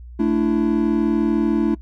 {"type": "chord", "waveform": "triangle", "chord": "A suspended fourth", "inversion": "none", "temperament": "equal with one note detuned", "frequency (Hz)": [220, 293.7, 333.8], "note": ["A3", "D4", "E4"], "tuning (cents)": [0, 0, 22], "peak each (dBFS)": -18, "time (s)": [0.19, 1.75], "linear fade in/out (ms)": 10, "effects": ["noise-tail reverb RT60 0.1 s tail -20 dB re dry", "added 60 Hz sine -35 dBFS peak until 1.81 s"]}